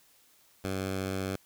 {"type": "tone with vibrato", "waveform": "10% pulse", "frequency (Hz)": 95.4, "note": "G2", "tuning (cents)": -47, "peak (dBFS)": -23, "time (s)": [0.64, 1.36], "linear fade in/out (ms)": 5, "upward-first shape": "sine", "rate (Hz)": 15, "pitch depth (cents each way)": 9, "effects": ["white hiss -63 dBFS RMS until 1.45 s"]}